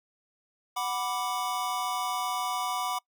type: chord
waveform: square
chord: B minor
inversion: second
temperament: equal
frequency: 740 / 987.8 / 1174.7 Hz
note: F#5 / B5 / D6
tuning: 0 / 0 / 0 cents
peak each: -34 dBFS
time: 0.76-2.99 s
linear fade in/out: 10 ms
effects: noise-tail reverb RT60 0.1 s tail -24 dB re dry